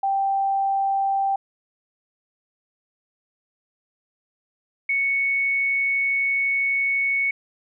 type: tone pair in turn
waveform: sine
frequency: 784 / 2217 Hz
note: G5 / C#7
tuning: 0 / 0 cents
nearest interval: octave + tritone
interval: 1800 cents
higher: second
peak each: -19 / -19 dBFS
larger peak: neither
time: 0.03-1.36 / 4.89-7.31 s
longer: second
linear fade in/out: 5 ms
effects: none